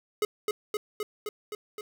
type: tone with echo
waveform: square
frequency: 421.9 Hz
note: G#4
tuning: 27 cents sharp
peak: -24 dBFS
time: 0.22-0.25 s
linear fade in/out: 2 ms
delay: 260 ms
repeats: 6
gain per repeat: -2 dB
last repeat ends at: 1.81 s
effects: 9-bit